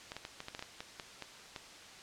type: clicks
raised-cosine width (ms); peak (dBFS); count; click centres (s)
0.2; -24; 12; 0.119 / 0.166 / 0.251 / 0.404 / 0.484 / 0.549 / 0.593 / 0.625 / 0.805 / 0.998 / 1.223 / 1.562
effects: white hiss -52 dBFS RMS until 2.02 s + low-pass 6000 Hz 12 dB/octave